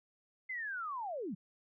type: linear sweep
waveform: sine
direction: down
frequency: 2093 to 155.56 Hz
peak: -37 dBFS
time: 0.49-1.35 s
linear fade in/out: 10 ms
effects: none